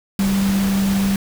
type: tone in noise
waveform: sine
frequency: 196 Hz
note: G3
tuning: in tune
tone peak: -15 dBFS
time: 0.19-1.16 s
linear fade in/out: 2 ms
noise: pink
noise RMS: -27 dBFS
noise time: 0.19-1.16 s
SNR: +9 dB
effects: none